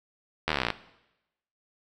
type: slowing click train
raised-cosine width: 0.3 ms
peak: -9 dBFS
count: 16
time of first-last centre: 0.48-0.703 s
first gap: 12 ms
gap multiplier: 1.03
effects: noise-tail reverb RT60 0.9 s tail -17 dB re dry